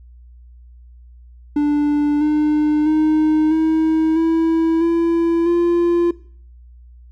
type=tone with pitch steps; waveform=triangle; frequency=293.7 / 301.6 / 309.7 / 318.1 / 326.6 / 335.4 / 344.5 Hz; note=D4 / D4 / D#4 / D#4 / E4 / E4 / F4; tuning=0 / +46 / -8 / +38 / -16 / +30 / -24 cents; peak=-11 dBFS; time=1.56-6.11 s; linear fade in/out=5 ms; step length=650 ms; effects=noise-tail reverb RT60 0.5 s tail -19 dB re dry + added 60 Hz sine -40 dBFS peak until 7.11 s